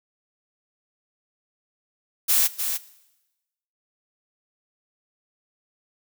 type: noise with echo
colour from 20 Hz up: blue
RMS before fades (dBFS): -19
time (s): 2.28-2.48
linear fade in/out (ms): 20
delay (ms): 300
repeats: 1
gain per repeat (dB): -7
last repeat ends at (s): 2.78
effects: noise-tail reverb RT60 1.0 s tail -18 dB re dry